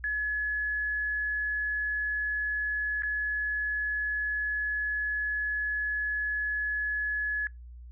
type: tone with dropouts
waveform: sine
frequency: 1700 Hz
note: G#6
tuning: 40 cents sharp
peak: -27 dBFS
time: 0.04-7.47 s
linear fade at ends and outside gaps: 1 ms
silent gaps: 3.022-3.033 s
effects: noise-tail reverb RT60 0.2 s tail -26 dB re dry + added 60 Hz sine -43 dBFS peak until 7.91 s